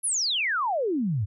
sine exponential sweep, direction down, 11310 to 91.8 Hz, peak -23 dBFS, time 0.03-1.26 s, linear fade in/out 20 ms, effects none

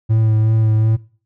triangle tone with vibrato, 110 Hz, A2, in tune, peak -9 dBFS, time 0.09-0.97 s, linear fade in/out 20 ms, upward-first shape sine, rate 2.7 Hz, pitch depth 19 cents each way, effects noise-tail reverb RT60 0.4 s tail -20 dB re dry

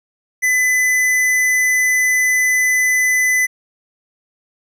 sine tone with hard clipping, 2008 Hz, B6, 28 cents sharp, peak -14 dBFS, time 0.42-3.47 s, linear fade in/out 20 ms, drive 14 dB, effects none

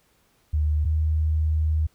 sine tone pair in turn, 75.8 / 77.93 Hz, D#2 / D#2, -45 / +3 cents, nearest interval unison, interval 48 cents, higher second, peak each -19 / -19 dBFS, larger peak neither, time 0.53-0.85 / 0.85-1.87 s, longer second, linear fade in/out 10 ms, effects pink hiss -64 dBFS RMS until 1.94 s

